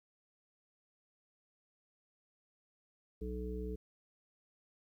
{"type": "harmonic tone", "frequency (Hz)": 61.74, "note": "B1", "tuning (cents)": 0, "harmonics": [1, 3, 5, 7], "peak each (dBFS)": [-40, -45, -48, -43], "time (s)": [3.21, 3.76], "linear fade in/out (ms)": 10, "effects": ["12-bit"]}